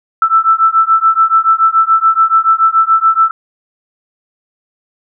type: beating tone pair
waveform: sine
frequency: 1321 / 1328 Hz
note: E6 / E6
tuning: +3 / +12 cents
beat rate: 7 Hz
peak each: -10 dBFS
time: 0.22-3.31 s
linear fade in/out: 2 ms
effects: none